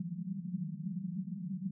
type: band-pass noise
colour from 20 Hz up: pink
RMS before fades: -39 dBFS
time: 0-1.71 s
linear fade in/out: 5 ms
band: 160 to 200 Hz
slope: 96 dB/octave
effects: none